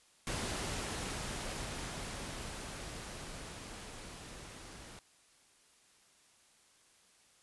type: noise with level ramp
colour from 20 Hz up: pink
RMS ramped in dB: -37 to -51 dBFS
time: 0.27-4.99 s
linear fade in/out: 0 ms
effects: white hiss -66 dBFS RMS until 7.42 s + resampled to 24000 Hz